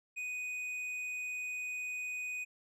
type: tone with tanh clipping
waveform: triangle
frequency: 2489 Hz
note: D#7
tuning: in tune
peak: -38 dBFS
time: 0.16-2.45 s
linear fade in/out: 20 ms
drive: 11 dB
effects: none